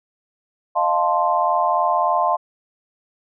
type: chord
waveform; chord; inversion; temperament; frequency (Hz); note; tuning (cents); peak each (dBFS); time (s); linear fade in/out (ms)
sine; F dominant seventh; third; equal with one note detuned; 615.1 / 698.5 / 880 / 1046.5; Eb5 / F5 / A5 / C6; -20 / 0 / 0 / 0; -24 / -20 / -22 / -20; 0.75-2.37; 20
effects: none